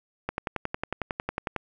click train, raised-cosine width 0.5 ms, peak -13 dBFS, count 15, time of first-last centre 0.29-1.563 s, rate 11 Hz, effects none

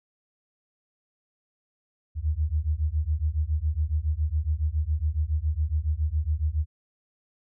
sine beating tone pair, 73.42 / 80.62 Hz, D2 / E2, 0 / -38 cents, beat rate 7.2 Hz, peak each -26 dBFS, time 2.15-6.66 s, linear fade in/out 50 ms, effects none

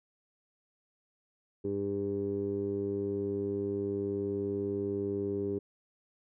15% pulse tone with low-pass filter, 100.1 Hz, G2, 37 cents sharp, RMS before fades -33 dBFS, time 1.64-5.59 s, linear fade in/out 10 ms, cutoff 390 Hz, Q 6.1, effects none

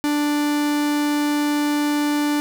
45% pulse tone, 294.1 Hz, D4, 3 cents sharp, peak -18 dBFS, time 0.04-2.4 s, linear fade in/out 0 ms, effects none

